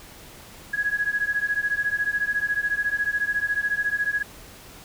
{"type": "beating tone pair", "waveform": "sine", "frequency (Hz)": [1661.2, 1675.2], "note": ["G#6", "G#6"], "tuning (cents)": [0, 15], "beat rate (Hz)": 14, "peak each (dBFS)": [-25, -25], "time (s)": [0.73, 4.23], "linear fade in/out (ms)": 10, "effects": ["pink hiss -45 dBFS RMS until 4.84 s"]}